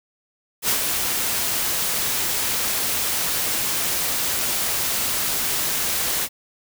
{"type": "noise with ADSR envelope", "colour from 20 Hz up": "white", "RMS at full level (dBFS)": -19, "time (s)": [0.62, 6.29], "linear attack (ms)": 69, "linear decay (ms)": 82, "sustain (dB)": -4, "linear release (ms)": 57, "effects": []}